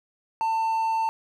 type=tone; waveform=triangle; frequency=895 Hz; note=A5; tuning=29 cents sharp; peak=-20 dBFS; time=0.41-1.09 s; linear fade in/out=0 ms; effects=none